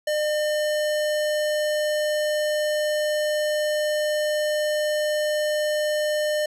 square tone, 604 Hz, D5, 48 cents sharp, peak -22 dBFS, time 0.07-6.46 s, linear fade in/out 5 ms, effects low-pass 12000 Hz 12 dB/octave

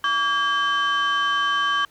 sine tone cluster, 1145 / 1616 / 3084 Hz, D6 / G#6 / G7, -44 / -48 / -29 cents, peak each -20 / -22 / -25 dBFS, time 0.04-1.85 s, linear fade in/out 2 ms, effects tanh soft clip ceiling -14 dBFS + pink hiss -57 dBFS RMS until 1.9 s

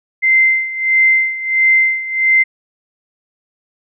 sine tone with tremolo, 2079 Hz, C7, 12 cents flat, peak -7 dBFS, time 0.22-2.44 s, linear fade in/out 20 ms, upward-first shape sine, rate 1.5 Hz, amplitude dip 80%, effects none

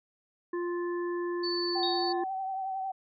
harmonic tone, 349.3 Hz, F4, in tune, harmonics 1 / 3 / 5, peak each -30 / -40 / -44 dBFS, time 0.53-2.24 s, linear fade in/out 5 ms
sine tone, 4491 Hz, C#8, 22 cents sharp, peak -32 dBFS, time 1.43-2.13 s, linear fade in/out 10 ms
sine tone with vibrato, 766 Hz, G5, 40 cents flat, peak -31 dBFS, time 1.75-2.92 s, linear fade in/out 10 ms, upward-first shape triangle, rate 11 Hz, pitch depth 38 cents each way
sine tone with exponential decay, 3755 Hz, A#7, 12 cents sharp, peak -28 dBFS, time 1.83-2.22 s, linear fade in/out 1 ms, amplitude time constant 84 ms
effects none

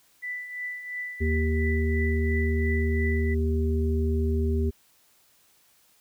sine tone with tremolo, 1983 Hz, B6, 7 cents sharp, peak -29 dBFS, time 0.22-3.35 s, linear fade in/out 20 ms, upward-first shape triangle, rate 2.9 Hz, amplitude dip 65%
harmonic tone, 78.4 Hz, D#2, 14 cents sharp, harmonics 1 / 3 / 5, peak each -23 / -30 / -30 dBFS, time 1.2-4.71 s, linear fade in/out 20 ms
effects white hiss -62 dBFS RMS until 6 s

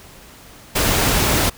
pink noise, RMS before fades -17 dBFS, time 0.75-1.5 s, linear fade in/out 10 ms, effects pink hiss -43 dBFS RMS until 1.57 s

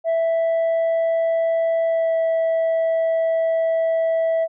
sine tone with pitch glide, 659.3 to 654.4 Hz, E5 to E5, 0 to -13 cents, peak -14 dBFS, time 0.04-4.48 s, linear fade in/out 50 ms, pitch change -13 cents, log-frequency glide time 1.86-2.16 s, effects tanh soft clip ceiling -16 dBFS

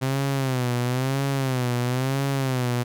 sawtooth tone with vibrato, 129.9 Hz, C3, 12 cents flat, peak -18 dBFS, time 0.01-2.84 s, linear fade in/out 20 ms, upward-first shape sine, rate 1 Hz, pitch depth 110 cents each way, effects none

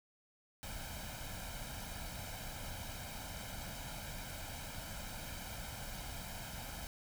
pink noise with comb filter, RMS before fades -45 dBFS, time 0.63-6.87 s, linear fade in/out 0 ms, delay 1.3 ms, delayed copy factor +0.7, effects none

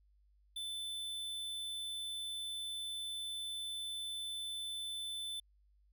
square tone, 3520 Hz, A7, in tune, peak -40 dBFS, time 0.56-5.4 s, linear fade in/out 5 ms, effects added 50 Hz sine -66 dBFS peak until 5.92 s

